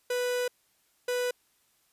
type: tone bursts at uneven times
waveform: 45% pulse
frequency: 493.9 Hz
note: B4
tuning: in tune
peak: -27 dBFS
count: 2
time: 0.1-0.48 / 1.08-1.31 s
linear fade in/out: 5 ms
effects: white hiss -69 dBFS RMS until 1.92 s + resampled to 32000 Hz